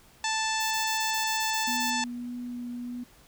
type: harmonic tone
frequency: 880 Hz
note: A5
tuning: in tune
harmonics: 1 / 2 / 3 / 4 / 5 / 6 / 7 / 8 / 9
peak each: -30 / -33 / -35 / -36 / -37 / -38 / -38 / -39 / -40 dBFS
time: 0.24-2.04 s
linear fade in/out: 2 ms
type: noise bursts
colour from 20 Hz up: violet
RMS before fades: -38 dBFS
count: 10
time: 0.6-1.907 s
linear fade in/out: 10 ms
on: 110 ms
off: 23 ms
type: tone with vibrato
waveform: sine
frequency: 243.3 Hz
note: B3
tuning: 26 cents flat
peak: -33 dBFS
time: 1.67-3.04 s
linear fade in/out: 10 ms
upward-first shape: triangle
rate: 1.7 Hz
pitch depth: 11 cents each way
effects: pink hiss -57 dBFS RMS until 3.27 s